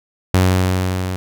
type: tone with level ramp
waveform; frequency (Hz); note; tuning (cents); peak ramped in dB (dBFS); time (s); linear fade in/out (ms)
sawtooth; 92.5; F#2; 0; -6 to -17; 0.34-1.16; 0
effects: none

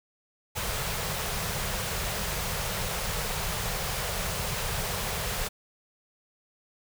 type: band-stop noise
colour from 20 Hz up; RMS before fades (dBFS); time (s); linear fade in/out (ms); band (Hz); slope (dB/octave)
pink; -31; 0.55-5.49; 20; 200 to 400; 48
effects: none

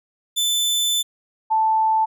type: tone pair in turn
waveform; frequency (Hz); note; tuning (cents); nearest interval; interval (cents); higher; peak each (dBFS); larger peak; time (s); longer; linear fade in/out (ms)
sawtooth / sine; 3520 / 880; A7 / A5; 0 / 0; 2 octaves; 2400; first; -15; neither; 0.36-1.03 / 1.5-2.06; first; 20
effects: none

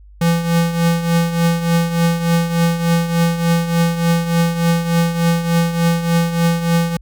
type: tone with tremolo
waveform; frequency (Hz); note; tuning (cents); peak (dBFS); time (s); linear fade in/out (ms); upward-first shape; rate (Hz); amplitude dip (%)
square; 168.4; E3; +37; -11; 0.21-6.97; 5; triangle; 3.4; 70
effects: added 50 Hz sine -39 dBFS peak until 7.01 s

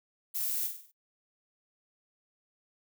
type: noise with echo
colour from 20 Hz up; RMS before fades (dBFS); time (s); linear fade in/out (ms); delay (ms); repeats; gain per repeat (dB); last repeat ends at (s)
violet; -33; 0.34-0.68; 20; 48; 5; -6; 0.92
effects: noise-tail reverb RT60 0.1 s tail -21 dB re dry

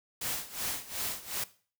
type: noise with tremolo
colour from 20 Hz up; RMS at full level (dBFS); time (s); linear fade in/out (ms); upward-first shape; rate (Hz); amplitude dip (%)
white; -33; 0.21-1.44; 5; sine; 2.7; 85
effects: noise-tail reverb RT60 0.4 s tail -17 dB re dry

